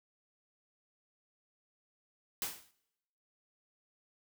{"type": "noise with exponential decay", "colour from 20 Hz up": "white", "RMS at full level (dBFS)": -33, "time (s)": [2.42, 2.71], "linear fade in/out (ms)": 1, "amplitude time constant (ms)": 63, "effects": ["noise-tail reverb RT60 0.9 s tail -23 dB re dry"]}